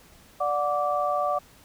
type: tone cluster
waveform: sine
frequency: 587 / 731 / 1165 Hz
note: D5 / F#5 / D6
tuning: -1 / -21 / -14 cents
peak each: -27 dBFS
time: 0.4-1.39 s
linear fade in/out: 10 ms
effects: pink hiss -54 dBFS RMS until 1.64 s